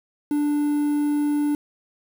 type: tone with quantisation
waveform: triangle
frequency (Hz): 293.7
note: D4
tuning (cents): 0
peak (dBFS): -17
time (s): 0.31-1.55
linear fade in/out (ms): 2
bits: 7
effects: none